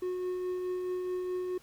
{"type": "tone with tremolo", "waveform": "triangle", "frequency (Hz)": 364.4, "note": "F#4", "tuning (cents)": -26, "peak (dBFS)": -28, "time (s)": [0.02, 1.58], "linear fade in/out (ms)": 5, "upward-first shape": "triangle", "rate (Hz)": 4.7, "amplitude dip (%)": 30, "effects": ["pink hiss -60 dBFS RMS until 1.62 s"]}